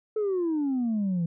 sine exponential sweep, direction down, 440 to 163.9 Hz, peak -22 dBFS, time 0.16-1.26 s, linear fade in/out 5 ms, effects tanh soft clip ceiling -22 dBFS

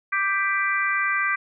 harmonic tone with a mistuned harmonic, 392.5 Hz, G4, 2 cents sharp, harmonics 3 / 4 / 5 / 6, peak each -26 / -25 / -25 / -29 dBFS, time 0.12-1.36 s, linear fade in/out 10 ms, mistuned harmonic 5, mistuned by +19 cents, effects none

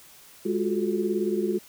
sine tone cluster, 207.1 / 353.4 / 371.5 / 431.9 Hz, G#3 / F4 / F#4 / A4, -5 / +21 / +7 / -32 cents, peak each -29 / -27 / -28 / -33 dBFS, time 0.45-1.59 s, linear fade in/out 10 ms, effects white hiss -51 dBFS RMS until 1.68 s

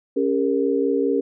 sine chord, G diminished, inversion second, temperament equal with one note detuned, 277.2 / 401.4 / 466.2 Hz, Db4 / G4 / Bb4, 0 / +41 / 0 cents, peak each -22 dBFS, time 0.16-1.21 s, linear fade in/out 10 ms, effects none

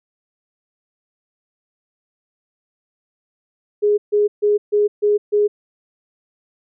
sine tone bursts, 415.3 Hz, G#4, in tune, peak -12 dBFS, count 6, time 3.82-5.48 s, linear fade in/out 20 ms, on 160 ms, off 140 ms, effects none

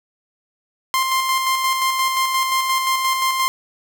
sawtooth tone with tremolo, 1051 Hz, C6, 7 cents sharp, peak -12 dBFS, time 0.94-3.48 s, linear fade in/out 0 ms, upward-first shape square, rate 5.7 Hz, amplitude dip 35%, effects none

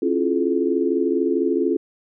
sine tone cluster, 271.4 / 335.8 / 355.8 / 429.3 Hz, C#4 / E4 / F4 / A4, -36 / +32 / +32 / -43 cents, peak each -23 dBFS, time 0.02-1.77 s, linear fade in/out 5 ms, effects none

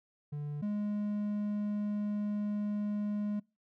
triangle tone pair in turn, 146.83 / 207.6 Hz, D3 / G#3, 0 / 0 cents, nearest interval tritone, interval 600 cents, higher second, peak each -33 / -29 dBFS, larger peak second, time 0.32-0.62 / 0.62-3.4 s, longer second, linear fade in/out 10 ms, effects noise-tail reverb RT60 0.3 s tail -26 dB re dry

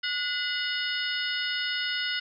harmonic tone with a mistuned harmonic, 729 Hz, F#5, 26 cents flat, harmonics 2 / 3 / 4 / 5 / 6 / 7, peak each -32 / -35 / -32 / -37 / -38 / -36 dBFS, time 0.03-2.2 s, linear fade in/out 10 ms, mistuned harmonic 3, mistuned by -130 cents, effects none

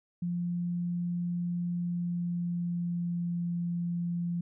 sine tone with pitch glide, 174.5 to 172.7 Hz, F3 to F3, -1 to -19 cents, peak -29 dBFS, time 0.22-4.41 s, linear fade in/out 5 ms, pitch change -18 cents, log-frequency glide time 1.74-3.48 s, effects none

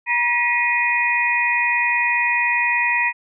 sine tone cluster, 955 / 1920 / 2141 / 2471 Hz, A#5 / B6 / C7 / D#7, +42 / -49 / +39 / -13 cents, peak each -23 / -20 / -28 / -20 dBFS, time 0.06-3.13 s, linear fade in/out 50 ms, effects none

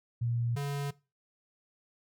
sine / square tone pair in turn, 118.2 / 141.91 Hz, A#2 / C#3, +24 / +41 cents, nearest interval minor third, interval 317 cents, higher second, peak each -28 / -32 dBFS, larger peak first, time 0.21-0.56 / 0.56-0.91 s, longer neither, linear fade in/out 10 ms, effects noise-tail reverb RT60 0.3 s tail -21 dB re dry

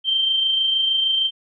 sine tone with amplitude modulation, 3136 Hz, G7, in tune, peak -15 dBFS, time 0.04-1.31 s, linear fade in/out 50 ms, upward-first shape sine, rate 26.5 Hz, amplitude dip 35%, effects none

